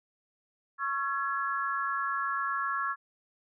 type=tone cluster; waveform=sine; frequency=1103 / 1355 / 1682 Hz; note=C#6 / E6 / G#6; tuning=-9 / +47 / +22 cents; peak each=-32 / -33 / -34 dBFS; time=0.78-2.96 s; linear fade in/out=50 ms; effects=none